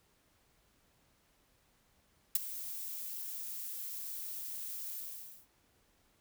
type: noise with ADSR envelope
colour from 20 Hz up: violet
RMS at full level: -25 dBFS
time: 2.35-5.47 s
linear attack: 5 ms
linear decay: 18 ms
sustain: -17 dB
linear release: 510 ms
effects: pink hiss -71 dBFS RMS until 6.2 s